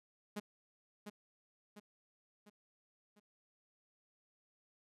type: tone with echo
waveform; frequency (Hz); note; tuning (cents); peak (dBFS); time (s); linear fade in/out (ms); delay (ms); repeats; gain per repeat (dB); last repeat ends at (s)
sawtooth; 207.7; G#3; 0; -35; 0.36-0.4; 10; 700; 4; -6; 3.2
effects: resampled to 32000 Hz